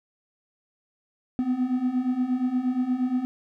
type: beating tone pair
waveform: triangle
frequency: 246.9 / 255.4 Hz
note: B3 / C4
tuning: 0 / -42 cents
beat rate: 8.5 Hz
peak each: -26 / -22 dBFS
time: 1.39-3.25 s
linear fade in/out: 0 ms
effects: none